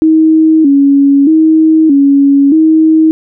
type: tone with vibrato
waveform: sine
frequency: 297.6 Hz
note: D4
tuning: 23 cents sharp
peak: -3 dBFS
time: 0.02-3.11 s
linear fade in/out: 0 ms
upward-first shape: square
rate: 0.8 Hz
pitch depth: 110 cents each way
effects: none